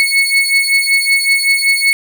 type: beating tone pair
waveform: 35% pulse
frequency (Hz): 2200 / 2205.3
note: C#7 / C#7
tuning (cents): -14 / -10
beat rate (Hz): 5.3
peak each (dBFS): -11 / -12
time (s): 0-1.93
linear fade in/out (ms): 0
effects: none